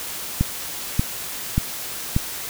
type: click train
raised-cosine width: 5 ms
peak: -5 dBFS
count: 4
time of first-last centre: 0.41-2.164 s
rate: 1.71 Hz
effects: white hiss -31 dBFS RMS until 2.49 s